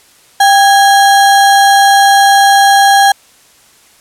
sine tone with sample-and-hold, 792 Hz, G5, 18 cents sharp, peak -3 dBFS, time 0.4-3.12 s, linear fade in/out 5 ms, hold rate 2450 Hz, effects white hiss -45 dBFS RMS until 4 s + low-pass 11000 Hz 12 dB/octave

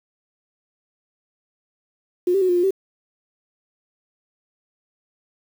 sine tone with pitch steps, 357.8 / 391.2 / 369.5 / 354.3 / 352.2 / 385.9 Hz, F4 / G4 / F#4 / F4 / F4 / G4, +42 / -4 / -2 / +25 / +15 / -27 cents, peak -15 dBFS, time 2.27-2.708 s, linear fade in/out 5 ms, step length 73 ms, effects 7-bit

